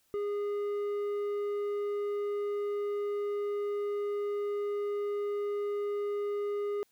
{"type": "tone with low-pass filter", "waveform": "square", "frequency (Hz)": 410, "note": "G#4", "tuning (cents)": -22, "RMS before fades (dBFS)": -33, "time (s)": [0.14, 6.83], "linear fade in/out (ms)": 0, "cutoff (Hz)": 1100, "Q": 0.5, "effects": ["white hiss -71 dBFS RMS until 6.91 s"]}